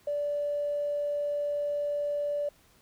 triangle tone with tanh clipping, 582 Hz, D5, 16 cents flat, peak -27 dBFS, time 0.07-2.49 s, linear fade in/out 5 ms, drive 2 dB, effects pink hiss -62 dBFS RMS until 2.81 s

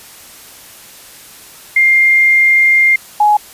sine tone pair in turn, 2111 / 837.8 Hz, C7 / G#5, +15 / +15 cents, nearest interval octave + major third, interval 1600 cents, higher first, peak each -6 dBFS, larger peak neither, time 1.76-2.96 / 3.2-3.37 s, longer first, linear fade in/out 5 ms, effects white hiss -37 dBFS RMS until 3.53 s + resampled to 32000 Hz

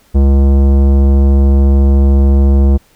sine tone with tanh clipping, 68.7 Hz, C#2, 15 cents flat, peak -7 dBFS, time 0.14-2.78 s, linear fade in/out 20 ms, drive 16 dB, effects pink hiss -50 dBFS RMS until 2.95 s

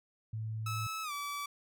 sine tone, 110 Hz, A2, in tune, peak -35 dBFS, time 0.33-0.87 s, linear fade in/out 5 ms
sawtooth tone with pitch glide, 1300 to 1151.5 Hz, E6 to D6, -24 to -34 cents, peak -33 dBFS, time 0.66-1.46 s, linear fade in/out 5 ms, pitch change -210 cents, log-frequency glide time 1.03-1.12 s
effects none

